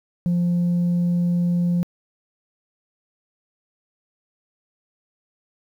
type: tone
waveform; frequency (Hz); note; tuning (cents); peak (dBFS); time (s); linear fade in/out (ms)
sine; 174.61; F3; 0; -15; 0.26-1.83; 0
effects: tanh soft clip ceiling -16 dBFS + 9-bit